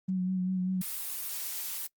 sine tone with vibrato, 185 Hz, F#3, in tune, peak -27 dBFS, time 0.08-0.82 s, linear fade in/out 10 ms, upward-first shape sine, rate 5.1 Hz, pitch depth 27 cents each way
blue noise, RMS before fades -36 dBFS, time 0.81-1.87 s, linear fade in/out 5 ms
effects noise-tail reverb RT60 0.1 s tail -26 dB re dry + Opus 32 kbps

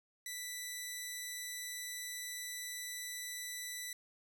10% pulse tone, 1977 Hz, B6, 1 cent sharp, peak -32 dBFS, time 0.26-3.93 s, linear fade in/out 2 ms, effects none

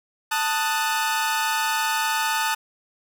sawtooth chord, D# diminished, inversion second, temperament equal with one note detuned, 884.1 / 1244.5 / 1480 Hz, A5 / D#6 / F#6, +8 / 0 / 0 cents, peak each -20 / -24 / -24 dBFS, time 0.31-2.55 s, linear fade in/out 10 ms, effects none

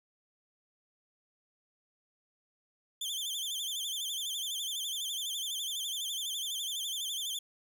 sawtooth tone with vibrato, 3322 Hz, G#7, in tune, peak -31 dBFS, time 3.01-7.39 s, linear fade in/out 5 ms, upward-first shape sine, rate 12 Hz, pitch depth 130 cents each way, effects none

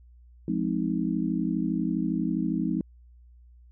sine chord, F minor seventh, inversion none, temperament just, 174.61 / 209.5 / 261.9 / 314.3 Hz, F3 / Ab3 / C4 / Eb4, 0 / +15 / +2 / +18 cents, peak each -30 dBFS, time 0.48-2.81 s, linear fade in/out 2 ms, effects added 60 Hz sine -50 dBFS peak until 3.71 s

